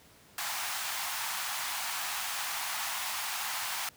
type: high-pass noise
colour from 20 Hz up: pink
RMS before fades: -35 dBFS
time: 0.38-3.89 s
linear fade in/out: 2 ms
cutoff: 750 Hz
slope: 48 dB/octave
effects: pink hiss -58 dBFS RMS until 3.96 s + high-pass 80 Hz 12 dB/octave